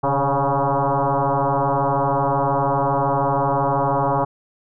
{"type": "tone with frequency modulation", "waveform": "sine", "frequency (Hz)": 132.6, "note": "C3", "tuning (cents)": 23, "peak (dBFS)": -16, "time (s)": [0.03, 4.25], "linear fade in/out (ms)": 10, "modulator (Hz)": 139, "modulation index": 7.4, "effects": []}